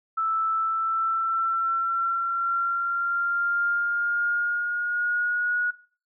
sine tone with pitch glide, 1318.5 to 1454.5 Hz, E6 to F#6, 0 to -30 cents, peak -22 dBFS, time 0.17-5.71 s, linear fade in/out 10 ms, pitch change +170 cents, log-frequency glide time 0.51-5.57 s, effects noise-tail reverb RT60 0.4 s tail -18 dB re dry

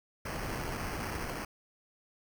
pink noise with sample-and-hold, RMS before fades -37 dBFS, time 0.25-1.45 s, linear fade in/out 5 ms, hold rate 3675 Hz, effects none

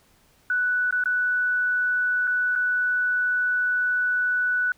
sine tone with dropouts, 1483 Hz, F#6, 4 cents sharp, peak -20 dBFS, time 0.5-4.72 s, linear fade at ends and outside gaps 2 ms, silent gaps 0.909-0.925 / 1.039-1.057 / 2.272-2.275 / 2.554-2.559 s, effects pink hiss -60 dBFS RMS until 4.77 s

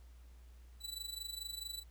sawtooth tone with amplitude modulation, 3961 Hz, B7, 4 cents sharp, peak -36 dBFS, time 0.8-1.84 s, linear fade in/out 50 ms, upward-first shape sine, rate 24.6 Hz, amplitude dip 80%, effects added 60 Hz sine -54 dBFS peak until 1.9 s + pink hiss -70 dBFS RMS until 1.9 s

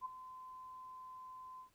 sine tone with ADSR envelope, 1027 Hz, C6, 33 cents flat, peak -37 dBFS, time 0.01-1.7 s, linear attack 45 ms, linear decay 11 ms, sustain -12 dB, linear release 100 ms, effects pink hiss -74 dBFS RMS until 1.74 s

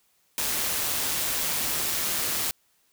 white noise with amplitude modulation, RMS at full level -26 dBFS, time 0.38-2.51 s, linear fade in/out 0 ms, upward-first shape sine, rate 153 Hz, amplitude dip 30%, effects white hiss -67 dBFS RMS until 2.92 s

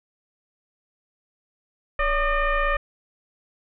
sine tone with frequency modulation, 625 Hz, D#5, 8 cents sharp, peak -19 dBFS, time 1.99-2.77 s, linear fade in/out 5 ms, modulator 597 Hz, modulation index 2.5, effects none

